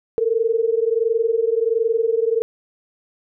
sine tone pair together, 444.8 / 466.2 Hz, A4 / A#4, +19 / 0 cents, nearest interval minor second, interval 81 cents, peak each -19 dBFS, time 0.18-2.42 s, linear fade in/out 0 ms, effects none

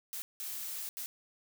blue noise bursts at uneven times, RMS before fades -40 dBFS, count 3, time 0.13-0.22 / 0.4-0.89 / 0.97-1.06 s, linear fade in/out 0 ms, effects none

